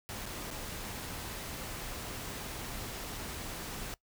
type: noise with dropouts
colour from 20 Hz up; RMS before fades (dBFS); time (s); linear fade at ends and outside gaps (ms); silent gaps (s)
pink; -41; 0.09-3.94; 0; 0.256-0.262 / 0.504-0.511
effects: noise-tail reverb RT60 0.1 s tail -20 dB re dry